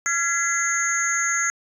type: tone cluster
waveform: sine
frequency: 1373 / 1676 / 2031 / 6370 / 6760 Hz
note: F6 / G#6 / B6 / G8 / G#8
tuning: -30 / +15 / +48 / +27 / +30 cents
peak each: -26 dBFS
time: 0.06-1.5 s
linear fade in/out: 0 ms
effects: tanh soft clip ceiling -10 dBFS